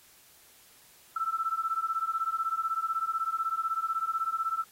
sine beating tone pair, 1318.5 / 1334.5 Hz, E6 / E6, 0 / +21 cents, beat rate 16 Hz, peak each -31 dBFS, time 1.16-4.64 s, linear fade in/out 5 ms, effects white hiss -58 dBFS RMS until 4.71 s + AAC 48 kbps

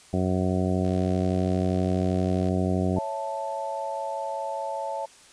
harmonic tone, 92.5 Hz, F#2, in tune, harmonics 1 / 2 / 3 / 4 / 5 / 6 / 7 / 8, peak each -27 / -26 / -30 / -31 / -36 / -36 / -33 / -37 dBFS, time 0.13-2.99 s, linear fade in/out 5 ms
click train, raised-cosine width 0.2 ms, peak -28 dBFS, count 116, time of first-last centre 0.85-2.486 s, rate 70.3 Hz
sine chord, A major, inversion first, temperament equal, 554.4 / 659.3 / 880 Hz, C#5 / E5 / A5, 0 / 0 / 0 cents, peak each -33 / -34 / -31 dBFS, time 2.96-5.06 s, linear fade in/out 10 ms
effects white hiss -52 dBFS RMS until 5.32 s + resampled to 22050 Hz

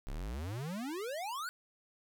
square exponential sweep, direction up, 30.62 to 1526 Hz, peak -38 dBFS, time 0.07-1.49 s, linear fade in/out 0 ms, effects none

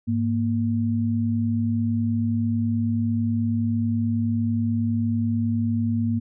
sine tone pair together, 103.83 / 233.1 Hz, G#2 / A#3, 0 / 0 cents, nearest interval octave + major second, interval 1400 cents, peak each -24 / -22 dBFS, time 0.07-6.2 s, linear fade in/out 20 ms, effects none

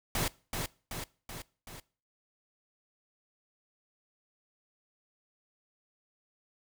pink noise with echo, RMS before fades -31 dBFS, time 0.15-0.28 s, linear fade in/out 2 ms, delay 380 ms, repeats 4, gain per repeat -4 dB, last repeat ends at 1.8 s, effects noise-tail reverb RT60 0.4 s tail -22 dB re dry

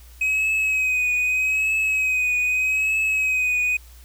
triangle tone with vibrato, 2531 Hz, D#7, 29 cents sharp, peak -17 dBFS, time 0.21-3.77 s, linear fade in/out 5 ms, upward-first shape triangle, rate 0.81 Hz, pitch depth 45 cents each way, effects added 60 Hz sine -43 dBFS peak until 4.04 s + white hiss -52 dBFS RMS until 4.04 s

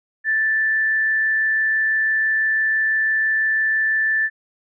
sine tone with frequency modulation, 1760 Hz, A6, in tune, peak -16 dBFS, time 0.24-4.3 s, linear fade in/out 50 ms, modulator 106 Hz, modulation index 0.24, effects none

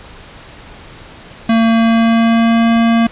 square tone with pitch glide, 227 to 230 Hz, A#3 to A#3, -46 to -23 cents, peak -9 dBFS, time 1.49-3.07 s, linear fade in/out 5 ms, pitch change +23 cents, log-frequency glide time 1.61-2.71 s, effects pink hiss -36 dBFS RMS until 3.11 s + resampled to 8000 Hz

